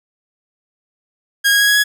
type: tone with pitch steps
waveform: sawtooth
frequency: 1633 / 1644.4 / 1655.8 / 1667.3 / 1678.9 Hz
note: G#6 / G#6 / G#6 / G#6 / G#6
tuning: -30 / -18 / -6 / +6 / +18 cents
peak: -7 dBFS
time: 1.44-1.84 s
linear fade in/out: 20 ms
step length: 80 ms
effects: none